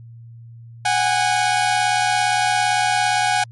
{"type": "tone pair together", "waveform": "sawtooth", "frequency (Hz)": [742, 819.6], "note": ["F#5", "G#5"], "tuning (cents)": [5, -23], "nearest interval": "major second", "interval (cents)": 172, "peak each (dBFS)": [-15, -15], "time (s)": [0.85, 3.44], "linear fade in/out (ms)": 5, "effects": ["added 116 Hz sine -37 dBFS peak until 3.51 s", "MP3 48 kbps"]}